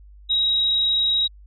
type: tone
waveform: sine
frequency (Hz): 3818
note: A#7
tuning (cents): +41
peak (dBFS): -17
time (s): 0.29-1.28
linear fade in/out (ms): 20
effects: added 50 Hz sine -43 dBFS peak until 1.46 s